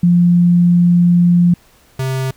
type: tone pair in turn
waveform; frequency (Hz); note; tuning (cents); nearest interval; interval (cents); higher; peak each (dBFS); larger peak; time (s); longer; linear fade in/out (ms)
sine / square; 174.61 / 131.87; F3 / C3; 0 / +14; perfect fourth; 486; first; -7 / -17; first; 0.03-1.54 / 1.99-2.31; first; 5
effects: pink hiss -50 dBFS RMS until 2.36 s